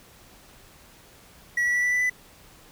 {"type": "tone with pitch steps", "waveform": "triangle", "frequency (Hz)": [1933, 1945.3, 1957.7, 1970.2, 1982.8, 1995.4], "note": ["B6", "B6", "B6", "B6", "B6", "B6"], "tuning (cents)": [-38, -27, -16, -5, 6, 17], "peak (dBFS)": -19, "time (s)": [1.57, 2.098], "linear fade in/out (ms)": 5, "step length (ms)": 88, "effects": ["pink hiss -52 dBFS RMS until 2.71 s"]}